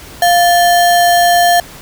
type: tone with sample-and-hold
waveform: sine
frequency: 698.5 Hz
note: F5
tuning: in tune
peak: -6 dBFS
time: 0.22-1.6 s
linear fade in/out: 2 ms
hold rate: 2450 Hz
effects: pink hiss -34 dBFS RMS until 1.81 s